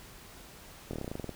slowing click train, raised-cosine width 2 ms, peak -23 dBFS, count 12, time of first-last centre 0.91-1.293 s, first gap 23 ms, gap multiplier 1.08, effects pink hiss -51 dBFS RMS until 1.35 s

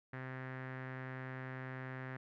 sawtooth tone with low-pass filter, 130.1 Hz, C3, 9 cents flat, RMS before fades -45 dBFS, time 0.13-2.17 s, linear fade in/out 5 ms, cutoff 1800 Hz, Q 4.2, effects none

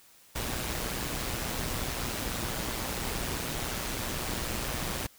pink noise with amplitude modulation, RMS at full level -31 dBFS, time 0.35-5.07 s, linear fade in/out 10 ms, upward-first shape sine, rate 120 Hz, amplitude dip 55%, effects white hiss -58 dBFS RMS until 5.18 s

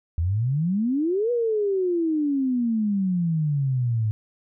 sine exponential two-way sweep, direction up then down, 78.6 to 489.9 to 105.9 Hz, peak -20 dBFS, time 0.18-4.11 s, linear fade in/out 0 ms, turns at 1.31 s, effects none

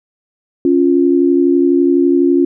sine tone pair together, 277.2 / 349.2 Hz, C#4 / F4, 0 / 0 cents, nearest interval major third, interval 400 cents, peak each -11 dBFS, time 0.65-2.45 s, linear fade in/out 2 ms, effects none

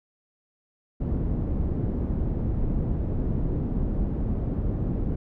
pink low-pass noise, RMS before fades -26 dBFS, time 1-5.16 s, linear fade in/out 10 ms, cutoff 280 Hz, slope 12 dB/octave, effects none

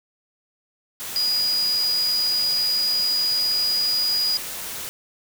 sine tone in noise, 4904 Hz, D#8, 26 cents flat, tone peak -19 dBFS, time 1.16-4.37 s, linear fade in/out 0 ms, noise white, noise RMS -32 dBFS, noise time 1-4.89 s, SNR +10 dB, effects none

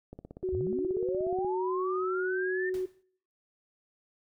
click train, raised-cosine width 2 ms, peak -30 dBFS, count 23, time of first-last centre 0.13-1.447 s, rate 16.7 Hz
sine tone, 371.1 Hz, F#4, 5 cents sharp, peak -28 dBFS, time 0.43-2.86 s, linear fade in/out 10 ms
sine linear sweep, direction up, 58.6 to 1819 Hz, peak -33 dBFS, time 0.52-2.7 s, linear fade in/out 10 ms
pink noise with exponential decay, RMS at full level -47 dBFS, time 2.74-3.03 s, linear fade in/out 1 ms, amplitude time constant 63 ms
effects noise-tail reverb RT60 0.6 s tail -24 dB re dry

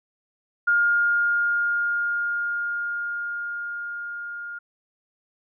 sine tone with level ramp, 1415 Hz, F6, 22 cents sharp, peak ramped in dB -16 to -32 dBFS, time 0.67-4.59 s, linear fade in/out 10 ms, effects none

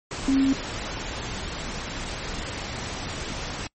sine tone in noise, 269.9 Hz, C#4, 46 cents flat, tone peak -17 dBFS, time 0.28-0.53 s, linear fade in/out 2 ms, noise pink, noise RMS -32 dBFS, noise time 0.11-3.67 s, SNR +12 dB, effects noise-tail reverb RT60 0.1 s tail -25 dB re dry + MP3 32 kbps

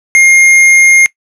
square tone, 2129 Hz, C7, 30 cents sharp, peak -3 dBFS, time 0.15-1.06 s, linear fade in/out 0 ms, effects noise-tail reverb RT60 0.1 s tail -22 dB re dry + low-pass 10000 Hz 12 dB/octave

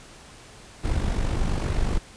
brown noise with amplitude modulation, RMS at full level -21 dBFS, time 0.83-1.99 s, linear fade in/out 20 ms, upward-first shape sine, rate 48.3 Hz, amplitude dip 55%, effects pink hiss -47 dBFS RMS until 2.16 s + resampled to 22050 Hz

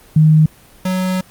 sine / square tone pair in turn, 155.56 / 185.35 Hz, D#3 / F#3, 0 / +3 cents, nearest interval minor third, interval 303 cents, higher second, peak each -6 / -16 dBFS, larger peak first, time 0.16-0.46 / 0.85-1.21 s, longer second, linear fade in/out 5 ms, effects pink hiss -45 dBFS RMS until 1.3 s + Opus 24 kbps

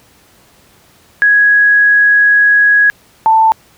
sine tone pair in turn, 1665 / 887.1 Hz, G#6 / A5, +4 / +14 cents, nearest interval major seventh, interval 1090 cents, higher first, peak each -5 dBFS, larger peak neither, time 1.22-2.9 / 3.26-3.52 s, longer first, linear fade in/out 0 ms, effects pink hiss -47 dBFS RMS until 3.77 s + high-pass 60 Hz 12 dB/octave

